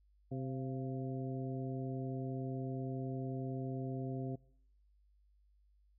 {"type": "harmonic tone with a mistuned harmonic", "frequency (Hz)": 130.81, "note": "C3", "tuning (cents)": 0, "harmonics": [1, 2, 3, 4, 5], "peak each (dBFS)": [-39, -42, -46, -51, -50], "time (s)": [0.31, 4.36], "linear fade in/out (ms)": 10, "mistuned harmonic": 5, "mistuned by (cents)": 71, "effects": ["noise-tail reverb RT60 0.7 s tail -24 dB re dry", "added 50 Hz sine -66 dBFS peak until 5.98 s"]}